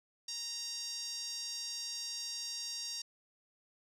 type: tone with band-pass filter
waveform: 5% pulse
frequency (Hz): 932.3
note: A#5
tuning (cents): 0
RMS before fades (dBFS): -41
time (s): 0.28-3.02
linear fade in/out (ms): 5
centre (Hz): 5200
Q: 3.9
effects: none